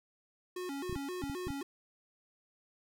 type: tone with vibrato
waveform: square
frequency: 317.9 Hz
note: D#4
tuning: 37 cents sharp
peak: -38 dBFS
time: 0.56-1.63 s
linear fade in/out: 5 ms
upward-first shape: square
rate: 3.8 Hz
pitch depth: 230 cents each way
type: clicks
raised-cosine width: 5 ms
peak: -28 dBFS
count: 7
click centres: 0.896 / 0.927 / 0.961 / 1.238 / 1.298 / 1.47 / 1.505 s
effects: none